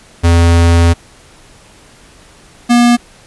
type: tone pair in turn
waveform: square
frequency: 84.8 / 239.9 Hz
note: E2 / A#3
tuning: +50 / +50 cents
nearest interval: octave + tritone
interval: 1800 cents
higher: second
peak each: -6 dBFS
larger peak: neither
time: 0.23-0.94 / 2.69-2.97 s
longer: first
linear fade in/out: 20 ms
effects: pink hiss -42 dBFS RMS until 3.26 s + resampled to 24000 Hz